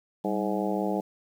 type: harmonic tone with a mistuned harmonic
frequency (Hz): 105.4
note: G#2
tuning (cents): +26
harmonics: 2 / 3 / 4 / 5 / 6 / 7 / 8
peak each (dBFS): -30 / -32 / -33 / -34 / -35 / -35 / -36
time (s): 0.24-1.01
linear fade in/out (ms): 10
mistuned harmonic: 2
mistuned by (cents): -120
effects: 9-bit